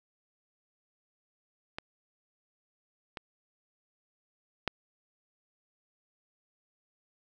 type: clicks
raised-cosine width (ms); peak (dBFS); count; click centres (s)
0.3; -20 / -22 / -12; 3; 1.785 / 3.172 / 4.677
effects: none